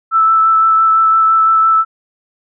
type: tone with vibrato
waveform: sine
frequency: 1318.5 Hz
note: E6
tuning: in tune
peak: -7 dBFS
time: 0.11-1.85 s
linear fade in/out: 50 ms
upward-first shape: sine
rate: 5.9 Hz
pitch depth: 11 cents each way
effects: none